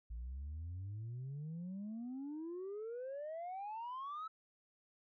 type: exponential sweep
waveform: sine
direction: up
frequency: 55 to 1318.5 Hz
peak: -40 dBFS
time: 0.1-4.28 s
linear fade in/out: 10 ms
effects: tanh soft clip ceiling -40 dBFS